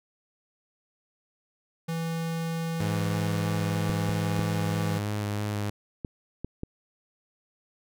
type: tone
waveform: square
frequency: 164.81 Hz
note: E3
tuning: in tune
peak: -29 dBFS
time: 1.88-4.99 s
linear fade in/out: 10 ms
type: tone with vibrato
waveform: sawtooth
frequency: 103.83 Hz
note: G#2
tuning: in tune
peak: -24 dBFS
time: 2.8-5.7 s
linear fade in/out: 5 ms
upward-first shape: square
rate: 3.1 Hz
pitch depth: 12 cents each way
type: clicks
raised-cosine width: 3 ms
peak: -20 dBFS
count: 6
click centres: 3.897 / 4.093 / 4.393 / 6.048 / 6.446 / 6.634 s
effects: none